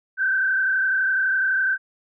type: tone with frequency modulation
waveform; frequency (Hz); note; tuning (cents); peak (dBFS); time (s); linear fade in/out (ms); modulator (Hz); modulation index
sine; 1548; G6; -22; -18; 0.17-1.78; 50; 31.9; 1.4
effects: none